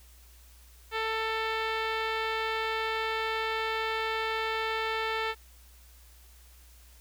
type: tone with low-pass filter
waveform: 15% pulse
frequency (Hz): 443.7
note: A4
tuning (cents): +14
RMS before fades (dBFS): -31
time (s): 0.91-5.35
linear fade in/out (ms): 50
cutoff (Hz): 3000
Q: 9.3
effects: added 60 Hz sine -53 dBFS peak until 7 s + white hiss -59 dBFS RMS until 7 s